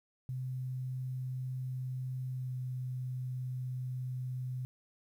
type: tone with pitch glide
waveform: sine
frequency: 128.7 to 127.37 Hz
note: C3 to C3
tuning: -28 to -46 cents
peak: -35 dBFS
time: 0.29-4.65 s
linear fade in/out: 0 ms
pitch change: -18 cents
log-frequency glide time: 2.36-2.51 s
effects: 11-bit